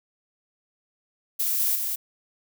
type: noise with echo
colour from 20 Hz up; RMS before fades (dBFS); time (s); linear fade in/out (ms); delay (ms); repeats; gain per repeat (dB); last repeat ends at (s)
violet; -25; 1.39-1.76; 10; 200; 1; -3; 1.96
effects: none